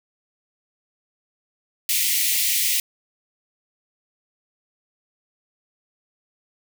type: high-pass noise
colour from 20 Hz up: white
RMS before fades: -21 dBFS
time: 1.89-2.8 s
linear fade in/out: 2 ms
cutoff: 1900 Hz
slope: 96 dB/octave
effects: none